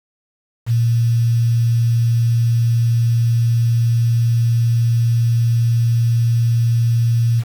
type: tone with quantisation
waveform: sine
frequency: 116.7 Hz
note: A#2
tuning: 2 cents sharp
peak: -12 dBFS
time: 0.66-7.44 s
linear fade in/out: 50 ms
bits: 6
effects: none